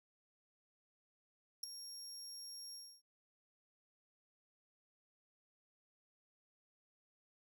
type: tone with ADSR envelope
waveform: 30% pulse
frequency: 5570 Hz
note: F8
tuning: 5 cents flat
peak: -31 dBFS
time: 1.63-3.02 s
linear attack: 7 ms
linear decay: 5 ms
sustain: -13 dB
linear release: 280 ms
effects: none